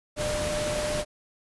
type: tone in noise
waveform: sine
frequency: 600 Hz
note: D5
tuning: 37 cents sharp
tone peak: -28 dBFS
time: 0.16-1.05 s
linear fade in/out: 50 ms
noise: pink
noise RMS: -31 dBFS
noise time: 0.16-1.05 s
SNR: 0 dB
effects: resampled to 24000 Hz